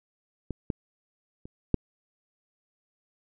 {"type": "clicks", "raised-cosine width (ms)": 3, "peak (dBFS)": [-19, -15, -29, -8], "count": 4, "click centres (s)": [0.507, 0.702, 1.455, 1.743], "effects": []}